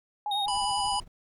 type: tone with vibrato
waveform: sine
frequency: 816 Hz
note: G#5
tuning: 31 cents flat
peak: -28 dBFS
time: 0.26-0.99 s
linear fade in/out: 2 ms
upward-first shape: sine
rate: 10 Hz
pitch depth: 55 cents each way
type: tone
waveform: triangle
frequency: 3729 Hz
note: A#7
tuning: in tune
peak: -27 dBFS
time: 0.31-0.46 s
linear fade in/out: 5 ms
type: noise with tremolo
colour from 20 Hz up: brown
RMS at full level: -43 dBFS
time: 0.46-1.08 s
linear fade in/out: 5 ms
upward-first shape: sine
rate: 13 Hz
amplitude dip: 85%
type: harmonic tone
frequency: 987.8 Hz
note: B5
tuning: in tune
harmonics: 1 / 3 / 5 / 7 / 9 / 10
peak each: -32 / -33 / -35 / -45 / -41 / -40 dBFS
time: 0.48-1 s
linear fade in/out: 2 ms
effects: none